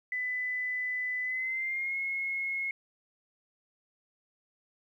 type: tone with pitch glide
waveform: sine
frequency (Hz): 2000 to 2168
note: B6 to C#7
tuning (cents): +21 to -39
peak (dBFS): -30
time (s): 0.12-2.71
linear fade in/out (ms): 2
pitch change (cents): +140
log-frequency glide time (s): 1.23-1.97
effects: 11-bit